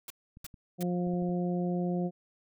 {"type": "noise bursts", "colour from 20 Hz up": "white", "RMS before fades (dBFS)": -42, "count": 3, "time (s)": [0.08, 0.829], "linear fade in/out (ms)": 2, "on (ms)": 23, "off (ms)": 340}
{"type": "clicks", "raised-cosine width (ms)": 5, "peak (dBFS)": -38, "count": 7, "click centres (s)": [0.371, 0.445, 0.542, 1.071, 1.137, 1.223, 1.292]}
{"type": "harmonic tone", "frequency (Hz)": 177.3, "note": "F3", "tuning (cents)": 26, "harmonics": [1, 2, 3, 4], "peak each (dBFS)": [-29, -35, -39, -41], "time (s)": [0.78, 2.11], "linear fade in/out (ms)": 50}
{"effects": []}